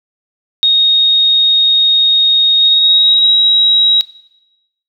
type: tone with pitch glide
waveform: sine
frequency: 3729 to 3840 Hz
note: A#7 to B7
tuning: 0 to -49 cents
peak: -6 dBFS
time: 0.63-4.01 s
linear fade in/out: 0 ms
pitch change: +51 cents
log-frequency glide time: 2.57-3.3 s
effects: noise-tail reverb RT60 0.9 s tail -18 dB re dry